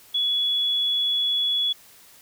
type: tone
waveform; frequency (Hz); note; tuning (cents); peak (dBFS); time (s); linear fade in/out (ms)
sine; 3389; G#7; +34; -20; 0.14-1.73; 10
effects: white hiss -51 dBFS RMS until 2.21 s